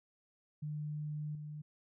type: tone with level steps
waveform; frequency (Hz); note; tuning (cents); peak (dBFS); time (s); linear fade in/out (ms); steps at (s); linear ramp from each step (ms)
sine; 150.3; D3; +40; -37 / -42; 0.62-1.62; 10; 1.35; 2
effects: none